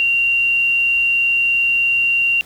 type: tone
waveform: sine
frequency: 2763 Hz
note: F7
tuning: 19 cents flat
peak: -13 dBFS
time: 0-2.41 s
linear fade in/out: 0 ms
effects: pink hiss -44 dBFS RMS until 2.45 s